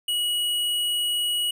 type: tone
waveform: square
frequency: 2914 Hz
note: F#7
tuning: 27 cents flat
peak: -23 dBFS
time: 0.08-1.51 s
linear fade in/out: 5 ms
effects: none